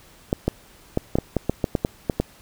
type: clicks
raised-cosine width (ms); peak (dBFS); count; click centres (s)
2; -6; 12; 0.329 / 0.48 / 0.974 / 1.155 / 1.186 / 1.367 / 1.496 / 1.642 / 1.752 / 1.849 / 2.098 / 2.2
effects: pink hiss -51 dBFS RMS until 2.41 s